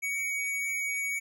square tone, 2249 Hz, C#7, 24 cents sharp, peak -30 dBFS, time 0.02-1.2 s, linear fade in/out 20 ms, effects none

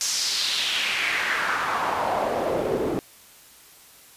pink noise with band-pass filter sweep, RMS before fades -25 dBFS, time 0.01-2.99 s, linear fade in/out 0 ms, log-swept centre 6300 to 330 Hz, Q 2.7, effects white hiss -50 dBFS RMS until 4.16 s + resampled to 32000 Hz

